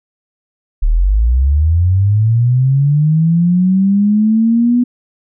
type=linear sweep; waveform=sine; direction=up; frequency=34.65 to 246.9 Hz; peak=-8 dBFS; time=0.82-4.84 s; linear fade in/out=10 ms; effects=none